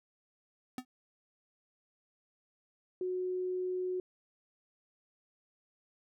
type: tone with exponential decay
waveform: square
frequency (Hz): 253.6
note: B3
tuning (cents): +46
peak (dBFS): -33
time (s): 0.78-0.85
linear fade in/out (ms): 2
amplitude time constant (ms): 15
type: tone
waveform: sine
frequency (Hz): 366.6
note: F#4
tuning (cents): -16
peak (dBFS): -32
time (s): 3.01-4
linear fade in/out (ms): 2
effects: none